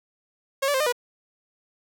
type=tone with pitch steps; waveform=sawtooth; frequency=544 / 577 / 526 / 607 / 487.8 Hz; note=C#5 / D5 / C5 / D#5 / B4; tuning=-33 / -31 / +9 / -43 / -21 cents; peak=-17 dBFS; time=0.62-0.925 s; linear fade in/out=10 ms; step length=61 ms; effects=none